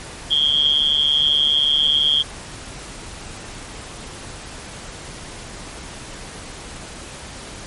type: tone with amplitude modulation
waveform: sine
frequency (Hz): 3255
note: G#7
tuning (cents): -36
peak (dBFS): -10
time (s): 0.3-2.23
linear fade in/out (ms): 20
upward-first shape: sine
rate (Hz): 147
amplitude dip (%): 90
effects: pink hiss -35 dBFS RMS until 7.66 s + MP3 48 kbps